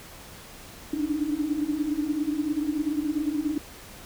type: tone cluster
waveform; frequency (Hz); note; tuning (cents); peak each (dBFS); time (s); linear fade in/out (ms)
sine; 287.8 / 298 / 315; D4 / D4 / D#4; -35 / +25 / +21; -29; 0.93-3.58; 5
effects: pink hiss -45 dBFS RMS until 4.05 s